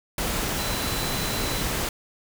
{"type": "tone in noise", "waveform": "sine", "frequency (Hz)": 4010, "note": "B7", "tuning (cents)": 26, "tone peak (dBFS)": -35, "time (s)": [0.58, 1.62], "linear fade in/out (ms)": 2, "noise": "pink", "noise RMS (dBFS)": -27, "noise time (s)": [0.18, 1.89], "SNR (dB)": -11, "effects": []}